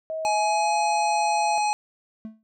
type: tone with pitch glide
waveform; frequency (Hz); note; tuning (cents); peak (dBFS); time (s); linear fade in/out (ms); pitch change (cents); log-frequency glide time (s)
sine; 637 to 682.7; D#5 to F5; +41 to -40; -27; 0.1-1.58; 0; +119; 0.34-0.73
type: harmonic tone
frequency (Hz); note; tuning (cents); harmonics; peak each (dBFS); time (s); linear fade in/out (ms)
840; G#5; +19; 1 / 3 / 5 / 7 / 9 / 10; -21 / -31 / -35 / -38 / -40 / -41; 0.25-1.73; 0
type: tone with exponential decay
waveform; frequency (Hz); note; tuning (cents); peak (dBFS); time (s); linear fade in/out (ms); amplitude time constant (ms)
triangle; 219.3; A3; -6; -28; 2.25-2.43; 0; 39
effects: none